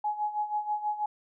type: tone with tremolo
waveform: sine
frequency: 841 Hz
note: G#5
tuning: 22 cents sharp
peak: -25 dBFS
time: 0.04-1.06 s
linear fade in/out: 5 ms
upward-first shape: sine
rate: 6.2 Hz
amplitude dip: 75%
effects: none